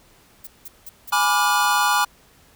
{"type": "noise bursts", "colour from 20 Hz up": "violet", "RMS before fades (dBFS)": -36, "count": 4, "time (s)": [0.44, 1.104], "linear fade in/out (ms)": 5, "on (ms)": 31, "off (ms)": 180}
{"type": "chord", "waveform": "square", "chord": "G# diminished seventh", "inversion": "none", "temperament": "equal with one note detuned", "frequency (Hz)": [830.6, 987.8, 1174.7, 1427.9], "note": ["G#5", "B5", "D6", "F6"], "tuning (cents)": [0, 0, 0, 38], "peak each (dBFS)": -23, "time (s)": [1.12, 2.05], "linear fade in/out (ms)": 10}
{"effects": ["pink hiss -54 dBFS RMS until 2.55 s"]}